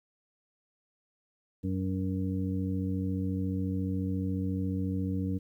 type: harmonic tone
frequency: 94.2 Hz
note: F#2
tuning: 32 cents sharp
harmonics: 1 / 2 / 3 / 5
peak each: -32 / -33 / -34 / -43 dBFS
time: 1.63-5.39 s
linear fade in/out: 20 ms
effects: 11-bit